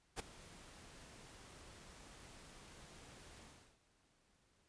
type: noise with ADSR envelope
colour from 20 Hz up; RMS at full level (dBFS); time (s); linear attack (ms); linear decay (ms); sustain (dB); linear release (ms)
pink; -40; 0.16-3.79; 36; 10; -18; 380
effects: pink hiss -75 dBFS RMS until 4.68 s + resampled to 22050 Hz